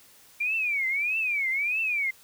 sine tone with vibrato, 2349 Hz, D7, in tune, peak -24 dBFS, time 0.4-2.11 s, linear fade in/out 10 ms, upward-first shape triangle, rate 1.6 Hz, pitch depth 240 cents each way, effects white hiss -55 dBFS RMS until 2.23 s

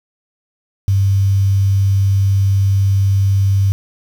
sine tone with quantisation, 98 Hz, G2, in tune, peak -10 dBFS, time 0.88-3.72 s, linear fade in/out 0 ms, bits 6, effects none

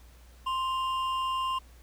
triangle tone pair together, 1046.5 / 2815 Hz, C6 / F7, 0 / +13 cents, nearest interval octave + perfect fourth, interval 1713 cents, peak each -26 / -36 dBFS, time 0.46-1.59 s, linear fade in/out 10 ms, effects added 60 Hz sine -51 dBFS peak until 1.82 s + pink hiss -60 dBFS RMS until 1.82 s

